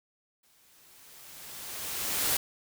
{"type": "noise with exponential growth", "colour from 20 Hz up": "white", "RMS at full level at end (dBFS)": -26, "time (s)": [0.43, 2.37], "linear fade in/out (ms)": 5, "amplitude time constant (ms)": 420, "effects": []}